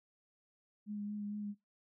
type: tone with vibrato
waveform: sine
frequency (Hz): 207.1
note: G#3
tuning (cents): -5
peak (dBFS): -38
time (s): 0.86-1.55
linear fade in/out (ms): 50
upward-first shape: sine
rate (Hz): 4.4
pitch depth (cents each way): 19
effects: noise-tail reverb RT60 0.2 s tail -20 dB re dry